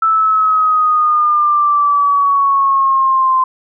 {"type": "exponential sweep", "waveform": "sine", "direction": "down", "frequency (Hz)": [1321, 1037], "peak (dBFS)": -9, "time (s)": [0.02, 3.44], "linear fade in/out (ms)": 5, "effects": []}